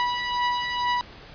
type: beating tone pair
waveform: sawtooth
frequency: 976 / 978.2 Hz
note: B5 / B5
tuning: -21 / -17 cents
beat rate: 2.2 Hz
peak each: -25 / -21 dBFS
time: 0-1.01 s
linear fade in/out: 0 ms
effects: pink hiss -45 dBFS RMS until 1.34 s + resampled to 11025 Hz